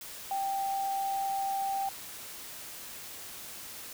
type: tone in noise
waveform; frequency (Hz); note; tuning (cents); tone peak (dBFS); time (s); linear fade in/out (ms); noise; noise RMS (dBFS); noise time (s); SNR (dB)
sine; 784; G5; 0; -29; 0.31-1.89; 2; white; -44; 0.01-3.93; +12
effects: none